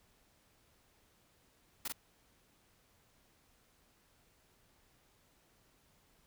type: noise with echo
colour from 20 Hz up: white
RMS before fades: -38 dBFS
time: 1.85-1.88 s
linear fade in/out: 5 ms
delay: 44 ms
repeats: 1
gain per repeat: -2 dB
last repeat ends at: 1.924 s
effects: pink hiss -70 dBFS RMS until 6.26 s